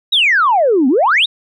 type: exponential two-way sweep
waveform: sine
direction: down then up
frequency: 3951 to 243.8 to 3951 Hz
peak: -8 dBFS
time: 0.12-1.26 s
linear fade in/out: 10 ms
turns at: 0.88 s
effects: tanh soft clip ceiling -4 dBFS